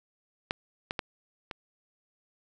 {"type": "clicks", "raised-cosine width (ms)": 0.3, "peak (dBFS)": [-12, -15, -14, -20], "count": 4, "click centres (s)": [0.509, 0.909, 0.992, 1.512], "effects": []}